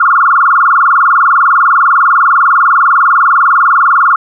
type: tone with vibrato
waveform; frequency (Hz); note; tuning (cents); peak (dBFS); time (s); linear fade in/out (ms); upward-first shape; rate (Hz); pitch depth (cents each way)
sine; 1244.5; D#6; 0; -4; 0-4.16; 5; sine; 20; 250
effects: none